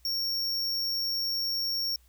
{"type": "tone", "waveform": "square", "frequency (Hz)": 5510, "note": "F8", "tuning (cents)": -24, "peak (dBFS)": -28, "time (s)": [0.05, 1.96], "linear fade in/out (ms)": 2, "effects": ["added 60 Hz sine -58 dBFS peak until 2.08 s", "white hiss -66 dBFS RMS until 2.08 s"]}